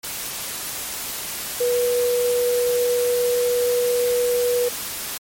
sine tone in noise, 487.4 Hz, B4, 23 cents flat, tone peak -17 dBFS, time 1.6-4.69 s, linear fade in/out 10 ms, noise white, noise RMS -29 dBFS, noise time 0.03-5.18 s, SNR +9 dB, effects MP3 64 kbps

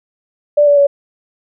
sine tone with pitch steps, 587.3 / 576.5 / 566 Hz, D5 / D5 / C#5, 0 / -32 / +36 cents, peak -6 dBFS, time 0.57-0.87 s, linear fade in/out 10 ms, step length 100 ms, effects none

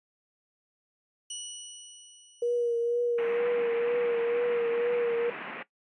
10% pulse tone with exponential decay, 2940 Hz, F#7, 12 cents flat, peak -26 dBFS, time 1.3-3.37 s, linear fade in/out 5 ms, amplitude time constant 450 ms
sine tone with vibrato, 474.7 Hz, A#4, 31 cents sharp, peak -24 dBFS, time 2.42-5.3 s, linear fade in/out 5 ms, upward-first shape triangle, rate 2.1 Hz, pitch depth 32 cents each way
white band-pass noise, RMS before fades -40 dBFS, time 3.18-5.63 s, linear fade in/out 5 ms, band 160 to 2600 Hz, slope 48 dB/octave
effects noise-tail reverb RT60 0.1 s tail -17 dB re dry + resampled to 24000 Hz

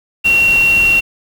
sine tone in noise, 2739 Hz, F7, 34 cents flat, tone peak -8 dBFS, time 0.24-1.01 s, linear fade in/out 20 ms, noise pink, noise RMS -25 dBFS, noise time 0.24-1.01 s, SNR +14 dB, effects none

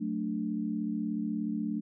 sine chord, D major, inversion first, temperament just, 183.54 / 220.2 / 293.7 Hz, F#3 / A3 / D4, -14 / +2 / 0 cents, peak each -37 / -32 / -35 dBFS, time 0-1.81 s, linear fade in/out 20 ms, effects none

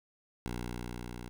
10% pulse tone with level ramp, 60 Hz, B1, 49 cents flat, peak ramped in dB -27 to -34 dBFS, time 0.46-1.29 s, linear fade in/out 0 ms, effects none

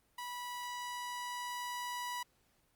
sawtooth tone with level ramp, 979 Hz, B5, 15 cents flat, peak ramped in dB -37 to -34 dBFS, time 0.18-2.23 s, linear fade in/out 5 ms, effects pink hiss -73 dBFS RMS until 2.75 s + Opus 32 kbps

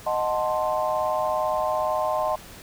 sine chord, D# diminished seventh, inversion none, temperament equal, 622.3 / 740 / 880 / 1046.5 Hz, D#5 / F#5 / A5 / C6, 0 / 0 / 0 / 0 cents, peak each -25 / -29 / -29 / -28 dBFS, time 0.06-2.36 s, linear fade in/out 10 ms, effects pink hiss -44 dBFS RMS until 2.62 s

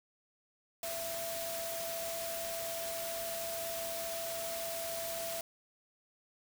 sine tone in noise, 668 Hz, E5, 23 cents sharp, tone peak -39 dBFS, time 0.83-5.41 s, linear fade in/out 2 ms, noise white, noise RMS -41 dBFS, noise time 0.83-5.41 s, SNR -1 dB, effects none

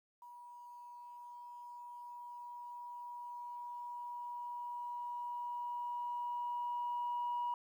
sine tone with level ramp, 965 Hz, B5, 40 cents flat, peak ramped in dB -51 to -33 dBFS, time 0.22-7.54 s, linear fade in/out 2 ms, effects tanh soft clip ceiling -31 dBFS + 12-bit

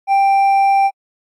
sine tone with hard clipping, 787 Hz, G5, 7 cents sharp, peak -11 dBFS, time 0.07-0.91 s, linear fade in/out 50 ms, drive 4 dB, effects AAC 64 kbps

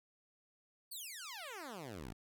10% pulse exponential sweep, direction down, 4643 to 49 Hz, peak -37 dBFS, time 0.91-2.13 s, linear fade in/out 10 ms, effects none

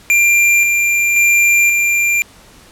square tone with tremolo, 2381 Hz, D7, 23 cents sharp, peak -9 dBFS, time 0.1-2.22 s, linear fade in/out 0 ms, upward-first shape square, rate 0.94 Hz, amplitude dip 30%, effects pink hiss -43 dBFS RMS until 2.71 s + low-pass 12000 Hz 12 dB/octave

